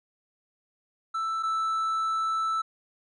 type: tone pair in turn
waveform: triangle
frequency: 1324 / 1318.7 Hz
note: E6 / E6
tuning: +7 / 0 cents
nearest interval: unison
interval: 7 cents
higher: first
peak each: -25 / -23 dBFS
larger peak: second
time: 1.14-1.43 / 1.43-2.62 s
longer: second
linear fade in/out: 10 ms
effects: resampled to 24000 Hz